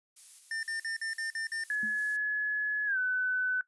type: noise with tremolo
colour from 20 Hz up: violet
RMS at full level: -47 dBFS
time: 0.16-2.17 s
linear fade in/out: 10 ms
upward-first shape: square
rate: 2.2 Hz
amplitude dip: 35%
type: tone bursts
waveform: square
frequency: 1800 Hz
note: A6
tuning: 39 cents sharp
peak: -34 dBFS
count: 7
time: 0.51-1.638 s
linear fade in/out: 2 ms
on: 120 ms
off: 48 ms
type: tone with pitch glide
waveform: sine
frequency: 1700 to 1505.8 Hz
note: G#6 to F#6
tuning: +40 to +30 cents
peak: -27 dBFS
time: 1.7-3.61 s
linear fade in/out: 2 ms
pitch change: -210 cents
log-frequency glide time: 2.86-2.98 s
type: tone with exponential decay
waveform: sine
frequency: 215.4 Hz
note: A3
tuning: 37 cents flat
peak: -36 dBFS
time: 1.83-2.03 s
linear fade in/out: 2 ms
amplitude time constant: 42 ms
effects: noise-tail reverb RT60 0.1 s tail -18 dB re dry + resampled to 24000 Hz